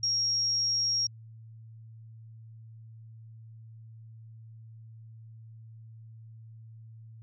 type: tone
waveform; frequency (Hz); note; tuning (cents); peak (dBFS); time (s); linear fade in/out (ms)
sine; 5588; F8; 0; -25; 0.03-1.07; 5
effects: added 112 Hz sine -46 dBFS peak until 7.22 s